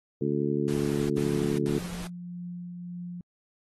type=harmonic tone; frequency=72 Hz; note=D2; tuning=34 cents flat; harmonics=2 / 3 / 4 / 5 / 6; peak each=-31 / -31 / -31 / -30 / -32 dBFS; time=0.21-1.79 s; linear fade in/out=5 ms
type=noise bursts; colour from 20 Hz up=pink; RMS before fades=-41 dBFS; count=3; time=0.68-2.07 s; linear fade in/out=0 ms; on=410 ms; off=80 ms
type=tone with tremolo; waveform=sine; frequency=176 Hz; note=F3; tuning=14 cents sharp; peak=-34 dBFS; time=1.22-3.21 s; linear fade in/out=2 ms; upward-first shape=triangle; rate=1.8 Hz; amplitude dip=30%
effects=AAC 32 kbps